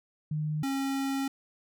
sine / square tone pair in turn, 152.7 / 272.1 Hz, D#3 / C#4, -32 / -32 cents, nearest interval minor seventh, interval 1000 cents, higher second, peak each -28 / -29 dBFS, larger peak first, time 0.31-0.63 / 0.63-1.28 s, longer second, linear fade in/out 5 ms, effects none

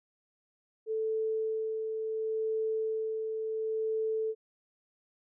sine tone with tremolo, 440 Hz, A4, in tune, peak -28 dBFS, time 0.86-4.35 s, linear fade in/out 50 ms, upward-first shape sine, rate 0.71 Hz, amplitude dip 35%, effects none

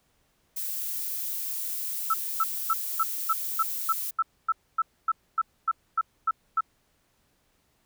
violet noise, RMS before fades -32 dBFS, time 0.56-4.11 s, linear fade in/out 10 ms
sine tone bursts, 1318.5 Hz, E6, in tune, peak -20 dBFS, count 16, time 2.1-6.608 s, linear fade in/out 5 ms, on 38 ms, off 260 ms
effects pink hiss -69 dBFS RMS until 7.85 s

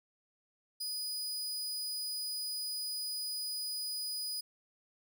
sawtooth tone, 4960 Hz, D#8, 6 cents flat, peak -33 dBFS, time 0.8-4.41 s, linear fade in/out 10 ms, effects none

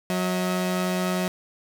sawtooth tone pair together, 183.08 / 639 Hz, F#3 / D#5, -18 / +46 cents, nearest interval octave + minor seventh, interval 2164 cents, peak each -20 / -26 dBFS, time 0.1-1.28 s, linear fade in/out 0 ms, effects none

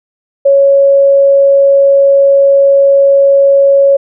sine tone, 554.4 Hz, C#5, in tune, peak -3 dBFS, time 0.45-3.97 s, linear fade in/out 10 ms, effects none

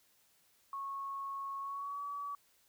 sine tone with pitch glide, 1100 to 1141.4 Hz, C#6 to D6, -14 to -50 cents, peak -38 dBFS, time 0.73-2.35 s, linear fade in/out 2 ms, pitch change +64 cents, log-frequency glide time 1.6-2.02 s, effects white hiss -70 dBFS RMS until 2.68 s

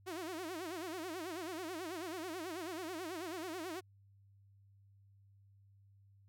sawtooth tone with vibrato, 343.5 Hz, F4, 29 cents flat, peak -37 dBFS, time 0.06-3.81 s, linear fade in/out 20 ms, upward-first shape sine, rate 9.2 Hz, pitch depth 180 cents each way, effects added 99 Hz sine -62 dBFS peak until 6.28 s

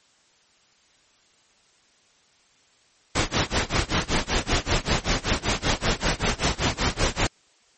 pink noise with tremolo, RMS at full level -20 dBFS, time 3.15-7.27 s, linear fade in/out 5 ms, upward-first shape sine, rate 5.2 Hz, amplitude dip 95%, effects white hiss -60 dBFS RMS until 7.77 s + MP3 32 kbps

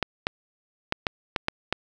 clicks, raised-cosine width 0.3 ms, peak -7 dBFS, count 7, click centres 0.027 / 0.269 / 0.924 / 1.068 / 1.362 / 1.484 / 1.726 s, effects none

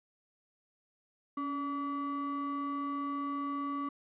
triangle ring-modulated tone, 432.5 Hz, A4, 30 cents flat, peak -28 dBFS, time 1.37-3.89 s, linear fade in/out 5 ms, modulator 713 Hz, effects resampled to 8000 Hz

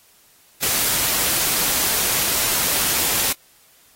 white noise, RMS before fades -20 dBFS, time 0.62-3.33 s, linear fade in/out 10 ms, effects white hiss -54 dBFS RMS until 3.95 s + AAC 48 kbps

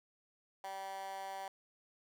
15% pulse tone with high-pass filter, 193.6 Hz, G3, 21 cents flat, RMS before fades -44 dBFS, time 0.64-1.48 s, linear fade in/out 2 ms, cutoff 810 Hz, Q 3.5, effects none

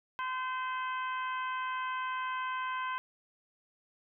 harmonic tone with a mistuned harmonic, 514 Hz, C5, 31 cents flat, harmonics 2 / 3 / 4 / 5 / 6, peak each -34 / -39 / -46 / -46 / -49 dBFS, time 0.19-2.98 s, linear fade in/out 0 ms, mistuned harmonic 6, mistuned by +20 cents, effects none

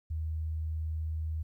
sine tone, 79.1 Hz, D#2, 29 cents sharp, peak -31 dBFS, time 0.1-1.43 s, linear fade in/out 10 ms, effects 12-bit

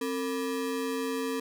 square ring-modulated tone, 360 Hz, F#4, 47 cents flat, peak -27 dBFS, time 0.01-1.4 s, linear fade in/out 5 ms, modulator 94 Hz, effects none

